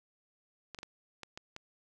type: clicks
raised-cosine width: 0.2 ms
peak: -26 dBFS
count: 6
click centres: 0.747 / 0.788 / 0.831 / 1.233 / 1.375 / 1.564 s
effects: none